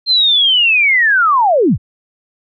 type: linear sweep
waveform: sine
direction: down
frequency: 4186 to 52.5 Hz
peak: -8 dBFS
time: 0.06-1.78 s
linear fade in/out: 50 ms
effects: none